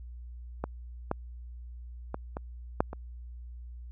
clicks, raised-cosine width 1 ms, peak -17 / -14 / -19 / -21 / -9 / -24 dBFS, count 6, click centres 0.64 / 1.114 / 2.144 / 2.369 / 2.805 / 2.931 s, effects added 60 Hz sine -41 dBFS peak until 3.91 s

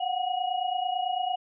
sine tone cluster, 722 / 751 / 2898 Hz, F#5 / F#5 / F#7, -43 / +26 / -37 cents, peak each -29 / -29 / -37 dBFS, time 0-1.36 s, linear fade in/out 10 ms, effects none

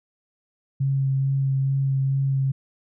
sine tone with vibrato, 135.7 Hz, C#3, 36 cents flat, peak -19 dBFS, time 0.8-2.52 s, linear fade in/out 10 ms, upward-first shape sine, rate 2.3 Hz, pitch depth 13 cents each way, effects none

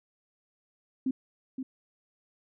sine tone with echo, 261.6 Hz, C4, in tune, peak -25 dBFS, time 1.06-1.11 s, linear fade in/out 5 ms, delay 520 ms, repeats 1, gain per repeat -7 dB, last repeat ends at 1.63 s, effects none

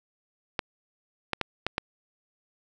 clicks, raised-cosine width 0.3 ms, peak -10 dBFS, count 5, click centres 0.592 / 1.333 / 1.413 / 1.666 / 1.781 s, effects none

